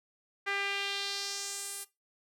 sawtooth tone with band-pass filter sweep, 398.4 Hz, G4, 28 cents sharp, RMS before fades -36 dBFS, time 0.46-1.85 s, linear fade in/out 20 ms, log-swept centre 1900 to 11000 Hz, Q 2.1, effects noise-tail reverb RT60 0.2 s tail -17 dB re dry

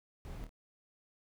brown noise with echo, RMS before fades -45 dBFS, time 0.25-0.44 s, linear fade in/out 0 ms, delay 26 ms, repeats 2, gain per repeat -7 dB, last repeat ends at 0.492 s, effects none

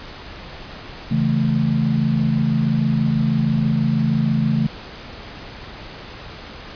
sine chord, A major, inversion first, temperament equal, 138.59 / 164.81 / 220 Hz, C#3 / E3 / A3, 0 / 0 / 0 cents, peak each -20 / -21 / -19 dBFS, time 1.11-4.67 s, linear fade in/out 5 ms, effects pink hiss -36 dBFS RMS until 6.75 s + resampled to 11025 Hz

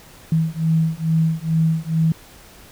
sine beating tone pair, 160.2 / 162.5 Hz, E3 / E3, -49 / -24 cents, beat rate 2.3 Hz, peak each -19 dBFS, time 0.32-2.12 s, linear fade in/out 2 ms, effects pink hiss -45 dBFS RMS until 2.71 s

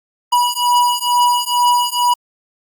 square beating tone pair, 972 / 974.2 Hz, B5 / B5, -28 / -24 cents, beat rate 2.2 Hz, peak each -16 dBFS, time 0.32-2.14 s, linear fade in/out 10 ms, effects Opus 48 kbps

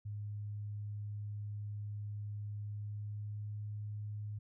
sine tone with pitch glide, 103.83 to 104.79 Hz, G#2 to G#2, 0 to +16 cents, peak -39 dBFS, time 0.05-4.39 s, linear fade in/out 10 ms, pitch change +16 cents, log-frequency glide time 2.63-3.58 s, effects none

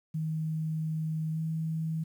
sine tone with pitch glide, 158 to 160.3 Hz, D#3 to E3, +27 to -48 cents, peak -29 dBFS, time 0.14-2.04 s, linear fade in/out 10 ms, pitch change +25 cents, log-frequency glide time 1.32-1.39 s, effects 10-bit

